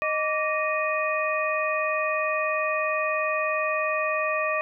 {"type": "harmonic tone with a mistuned harmonic", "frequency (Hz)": 620, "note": "D#5", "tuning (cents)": -6, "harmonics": [1, 2, 3, 4], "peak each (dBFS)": [-27, -28, -31, -29], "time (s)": [0.02, 4.61], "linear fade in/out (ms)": 0, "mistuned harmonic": 2, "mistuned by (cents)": -120, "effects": []}